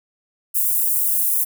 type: high-pass noise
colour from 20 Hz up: white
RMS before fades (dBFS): -19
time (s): 0.54-1.45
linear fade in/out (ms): 20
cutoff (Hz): 10000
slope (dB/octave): 24
effects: none